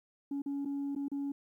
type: tone with dropouts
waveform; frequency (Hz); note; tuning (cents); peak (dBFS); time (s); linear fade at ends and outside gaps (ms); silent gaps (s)
sine; 280.8; C#4; +22; -31; 0.31-1.32; 5; 0.42-0.46 / 0.65-0.656 / 0.951-0.961 / 1.083-1.116
effects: tanh soft clip ceiling -31 dBFS + 12-bit